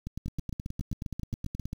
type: two click trains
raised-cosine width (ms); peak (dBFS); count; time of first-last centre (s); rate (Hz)
5; -22 / -22; 12 / 16; 0.26-1.731 / 0.07-1.656; 7.48 / 9.46
effects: 8-bit